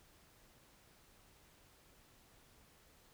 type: silence
effects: pink hiss -66 dBFS RMS until 3.13 s